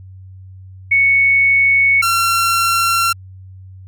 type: tone pair in turn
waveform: sine / sawtooth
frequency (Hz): 2217 / 1363.5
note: C#7 / F6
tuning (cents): 0 / -42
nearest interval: minor sixth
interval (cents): 842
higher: first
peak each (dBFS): -9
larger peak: neither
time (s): 0.91-2.02 / 2.02-3.13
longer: neither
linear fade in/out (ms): 10
effects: added 94 Hz sine -34 dBFS peak until 3.87 s